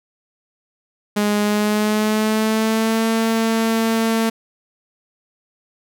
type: tone with pitch glide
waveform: sawtooth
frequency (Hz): 207.7 to 225.2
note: G#3 to A3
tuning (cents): 0 to +40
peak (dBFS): -12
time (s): 1.16-4.3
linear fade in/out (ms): 10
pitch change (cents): +140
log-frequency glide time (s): 1.42-3.07
effects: none